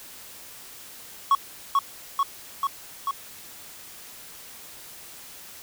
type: tone with echo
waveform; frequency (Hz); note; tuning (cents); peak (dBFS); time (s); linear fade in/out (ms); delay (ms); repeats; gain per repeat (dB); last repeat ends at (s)
triangle; 1108.7; C#6; 0; -13; 1.31-1.35; 2; 440; 4; -2; 3.11
effects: white hiss -44 dBFS RMS until 5.62 s